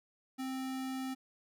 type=tone; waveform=square; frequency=262.3 Hz; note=C4; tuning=4 cents sharp; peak=-37 dBFS; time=0.38-1.15 s; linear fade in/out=20 ms; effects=none